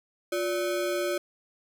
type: ring-modulated tone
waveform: square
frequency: 466.2 Hz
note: A#4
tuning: in tune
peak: -24 dBFS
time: 0.32-1.18 s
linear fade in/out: 5 ms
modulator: 112 Hz
effects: none